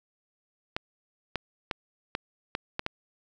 clicks, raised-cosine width 0.3 ms, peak -13 dBFS, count 7, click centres 0.765 / 1.357 / 1.712 / 2.151 / 2.551 / 2.794 / 2.864 s, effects none

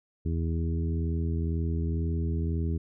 harmonic tone with a mistuned harmonic, 82 Hz, E2, 9 cents flat, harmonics 1 / 2 / 3 / 4 / 5, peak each -27 / -33 / -37 / -39 / -41 dBFS, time 0.25-2.78 s, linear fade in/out 10 ms, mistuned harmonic 1, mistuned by -17 cents, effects none

